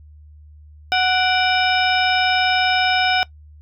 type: harmonic tone with a mistuned harmonic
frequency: 740 Hz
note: F#5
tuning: in tune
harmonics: 1 / 2 / 3 / 4 / 5 / 7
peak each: -18 / -21 / -23 / -24 / -25 / -26 dBFS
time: 0.92-3.23 s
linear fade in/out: 0 ms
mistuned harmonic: 3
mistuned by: +95 cents
effects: noise-tail reverb RT60 0.1 s tail -21 dB re dry + added 75 Hz sine -41 dBFS peak until 3.61 s